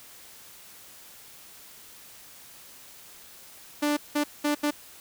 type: tone bursts at uneven times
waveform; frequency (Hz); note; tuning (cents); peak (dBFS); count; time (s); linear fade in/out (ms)
sawtooth; 294.4; D4; +4; -19; 4; 3.82-3.97 / 4.15-4.24 / 4.44-4.55 / 4.63-4.71; 10
effects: white hiss -49 dBFS RMS until 5 s